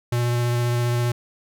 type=tone with vibrato; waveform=square; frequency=120.4 Hz; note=B2; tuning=44 cents flat; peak=-20 dBFS; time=0.12-1.12 s; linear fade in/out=5 ms; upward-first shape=sine; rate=15 Hz; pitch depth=11 cents each way; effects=none